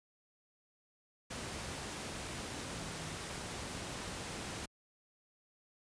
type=tone in noise; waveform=sine; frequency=158 Hz; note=D#3; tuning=27 cents sharp; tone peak=-47 dBFS; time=2.76-3.17 s; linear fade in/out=10 ms; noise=pink; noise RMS=-42 dBFS; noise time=1.3-4.66 s; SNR=-8 dB; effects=high-pass 60 Hz 12 dB/octave + resampled to 22050 Hz